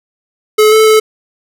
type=tone with pitch steps; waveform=square; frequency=428.9 / 437 / 434.3 Hz; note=A4 / A4 / A4; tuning=-44 / -12 / -23 cents; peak=-5 dBFS; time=0.58-1 s; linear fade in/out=10 ms; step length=140 ms; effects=none